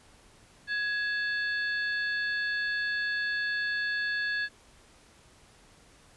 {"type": "harmonic tone with a mistuned harmonic", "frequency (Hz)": 880, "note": "A5", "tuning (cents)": 0, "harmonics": [2, 3, 4, 5], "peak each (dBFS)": [-28, -43, -43, -40], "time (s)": [0.67, 4.49], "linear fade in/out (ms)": 50, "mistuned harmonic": 2, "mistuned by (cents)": -90, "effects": ["pink hiss -58 dBFS RMS until 6.16 s", "resampled to 24000 Hz"]}